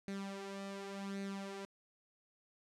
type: tone with flanger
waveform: sawtooth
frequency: 196.9 Hz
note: G3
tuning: 8 cents sharp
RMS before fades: -44 dBFS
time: 0.08-1.65 s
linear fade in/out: 0 ms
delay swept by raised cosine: 0.47 to 3.47 ms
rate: 0.89 Hz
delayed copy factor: +0.65
effects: low-pass 8000 Hz 12 dB/octave